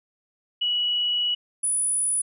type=tone pair in turn; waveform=sine; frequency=2931 / 9859 Hz; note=F#7 / D#9; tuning=-17 / -17 cents; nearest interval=octave + major sixth; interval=2100 cents; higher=second; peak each=-21 / -21 dBFS; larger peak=neither; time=0.61-1.35 / 1.63-2.22 s; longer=first; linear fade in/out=10 ms; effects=none